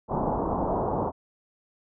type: low-pass noise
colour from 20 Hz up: white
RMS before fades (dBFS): -27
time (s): 0.08-1.12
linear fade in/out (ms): 50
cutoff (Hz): 1000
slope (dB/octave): 48
effects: none